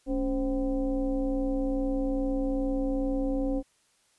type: tone with frequency modulation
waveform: sine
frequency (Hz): 277.2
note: C#4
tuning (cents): 0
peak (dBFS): -25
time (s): 0.06-3.63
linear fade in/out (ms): 50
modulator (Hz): 246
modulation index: 1
effects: white hiss -67 dBFS RMS until 4.18 s + resampled to 24000 Hz